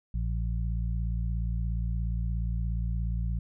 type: harmonic tone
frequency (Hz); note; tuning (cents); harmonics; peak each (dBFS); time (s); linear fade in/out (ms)
57; A#1; -38; 1 / 2 / 3; -28 / -34 / -38; 0.14-3.39; 5
effects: none